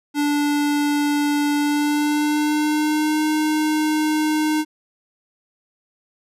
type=tone with pitch glide; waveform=square; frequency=291.8 to 307.4 Hz; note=D4 to D#4; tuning=-11 to -21 cents; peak=-18 dBFS; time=0.14-4.65 s; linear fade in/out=50 ms; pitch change=+90 cents; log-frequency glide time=1.57-3.23 s; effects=resampled to 32000 Hz